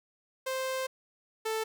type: tone pair in turn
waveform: sawtooth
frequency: 523.3 / 441 Hz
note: C5 / A4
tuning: 0 / +4 cents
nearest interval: minor third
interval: 296 cents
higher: first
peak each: -27 / -26 dBFS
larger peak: second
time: 0.46-0.87 / 1.45-1.64 s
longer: first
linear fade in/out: 10 ms
effects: none